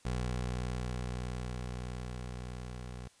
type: tone with level ramp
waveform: 20% pulse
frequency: 61.6 Hz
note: B1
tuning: 4 cents flat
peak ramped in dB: -27 to -37 dBFS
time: 0.05-3.08 s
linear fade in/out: 5 ms
effects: white hiss -64 dBFS RMS until 3.2 s + resampled to 22050 Hz